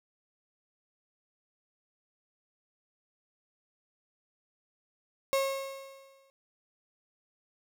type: tone with exponential decay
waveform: 35% pulse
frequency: 543 Hz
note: C#5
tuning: 36 cents flat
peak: -22 dBFS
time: 5.33-6.3 s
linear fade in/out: 0 ms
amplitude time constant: 210 ms
effects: none